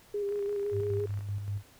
sine tone with vibrato, 406.4 Hz, G#4, 38 cents flat, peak -29 dBFS, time 0.14-1.06 s, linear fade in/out 5 ms, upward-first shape square, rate 5.9 Hz, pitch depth 21 cents each way
click train, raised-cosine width 0.5 ms, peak -37 dBFS, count 28, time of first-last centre 0.29-1.208 s, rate 29.4 Hz
sine tone with tremolo, 101.2 Hz, G#2, 44 cents flat, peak -30 dBFS, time 0.71-1.63 s, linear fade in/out 50 ms, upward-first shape square, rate 5.2 Hz, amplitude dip 45%
effects pink hiss -58 dBFS RMS until 1.79 s

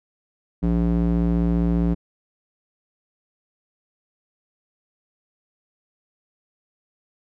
square tone with band-pass filter, 57.5 Hz, A#1, 23 cents flat, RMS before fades -20 dBFS, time 0.62-1.95 s, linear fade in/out 20 ms, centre 210 Hz, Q 1.5, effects none

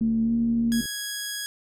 click train, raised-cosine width 3 ms, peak -29 dBFS, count 63, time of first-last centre 0.01-0.856 s, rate 73.3 Hz
sine tone with pitch glide, 225.6 to 231.8 Hz, A3 to A#3, +44 to -10 cents, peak -20 dBFS, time 0.01-0.81 s, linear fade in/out 5 ms, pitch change +46 cents, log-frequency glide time 0.23-0.33 s
10% pulse tone, 1661.2 Hz, G#6, in tune, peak -21 dBFS, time 0.72-1.46 s, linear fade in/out 0 ms
effects none

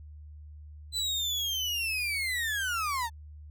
35% pulse linear sweep, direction down, 4041 to 876 Hz, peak -27 dBFS, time 0.92-3.1 s, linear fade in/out 50 ms, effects added 75 Hz sine -44 dBFS peak until 3.5 s

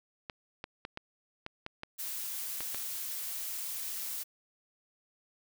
clicks, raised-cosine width 0.3 ms, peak -23 dBFS, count 9, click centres 0.298 / 0.641 / 0.851 / 0.974 / 1.464 / 1.664 / 1.834 / 2.606 / 2.746 s
blue noise, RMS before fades -38 dBFS, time 1.98-4.24 s, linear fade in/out 20 ms
effects none

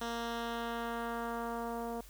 10% pulse tone with low-pass filter sweep, 233.1 Hz, A#3, in tune, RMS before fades -38 dBFS, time 0.01-2.01 s, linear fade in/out 5 ms, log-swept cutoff 6200 to 690 Hz, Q 0.99, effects added 47 Hz sine -53 dBFS peak until 2.09 s + white hiss -58 dBFS RMS until 2.09 s

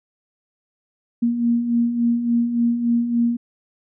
sine beating tone pair, 233.1 / 236.6 Hz, A#3 / A#3, 0 / +26 cents, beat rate 3.5 Hz, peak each -25 / -17 dBFS, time 1.22-3.37 s, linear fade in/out 10 ms, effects none

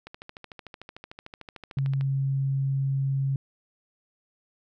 click train, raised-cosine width 0.3 ms, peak -25 dBFS, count 27, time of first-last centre 0.07-2.01 s, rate 13.4 Hz
sine tone, 136.2 Hz, C#3, 30 cents flat, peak -23 dBFS, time 1.77-3.36 s, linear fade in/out 2 ms
effects none

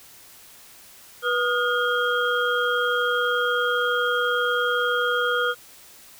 sine tone cluster, 488.9 / 1241 / 1429 / 3238 Hz, B4 / D#6 / F6 / G#7, -18 / -5 / +39 / -45 cents, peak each -25 / -27 / -23 / -30 dBFS, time 1.22-5.55 s, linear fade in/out 50 ms, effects white hiss -48 dBFS RMS until 6.19 s

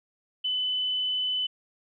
sine tone, 3011 Hz, F#7, 30 cents sharp, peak -25 dBFS, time 0.44-1.47 s, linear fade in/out 10 ms, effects none

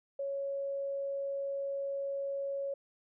sine tone, 554.4 Hz, C#5, in tune, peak -33 dBFS, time 0.19-2.74 s, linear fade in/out 5 ms, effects none

